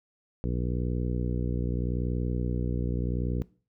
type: harmonic tone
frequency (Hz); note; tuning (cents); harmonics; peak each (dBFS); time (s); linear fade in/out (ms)
60.8; B1; -26; 1 / 2 / 3 / 4 / 5 / 6 / 7 / 8; -30 / -32 / -33 / -38 / -39 / -42 / -41 / -43; 0.44-3.42; 0
effects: noise-tail reverb RT60 0.4 s tail -21 dB re dry